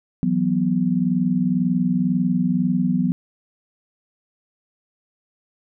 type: chord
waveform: sine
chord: E suspended second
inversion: none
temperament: equal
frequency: 164.81 / 185 / 246.9 Hz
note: E3 / F#3 / B3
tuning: 0 / 0 / 0 cents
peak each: -24 / -20 / -21 dBFS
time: 0.23-3.12 s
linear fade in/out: 0 ms
effects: none